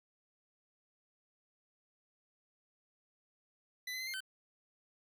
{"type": "tone with pitch steps", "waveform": "25% pulse", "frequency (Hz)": [1997, 2033, 2059, 2117, 1534], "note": ["B6", "B6", "C7", "C7", "G6"], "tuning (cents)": [19, 50, -28, 20, -38], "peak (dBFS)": -35, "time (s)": [3.87, 4.205], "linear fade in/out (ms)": 5, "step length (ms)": 67, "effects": []}